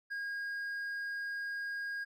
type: tone with hard clipping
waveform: sine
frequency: 1630 Hz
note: G#6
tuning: 33 cents flat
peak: -37 dBFS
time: 0.1-2.05 s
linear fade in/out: 20 ms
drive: 3 dB
effects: none